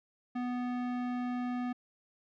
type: tone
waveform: square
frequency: 246.9 Hz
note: B3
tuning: in tune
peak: -33 dBFS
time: 0.35-1.73 s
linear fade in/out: 10 ms
effects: low-pass 2000 Hz 12 dB/octave